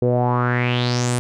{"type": "tone with low-pass filter sweep", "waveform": "sawtooth", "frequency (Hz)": 122.6, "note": "B2", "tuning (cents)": -12, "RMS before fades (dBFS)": -19, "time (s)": [0.02, 1.19], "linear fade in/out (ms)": 0, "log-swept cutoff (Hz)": [440, 9900], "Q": 5.1, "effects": []}